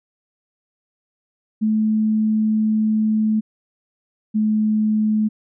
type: tone pair in turn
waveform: sine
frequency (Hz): 216.7 / 215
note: A3 / A3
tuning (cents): -26 / -40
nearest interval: unison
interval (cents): 14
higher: first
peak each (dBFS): -15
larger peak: neither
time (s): 1.61-3.41 / 4.34-5.29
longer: first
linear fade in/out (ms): 20
effects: none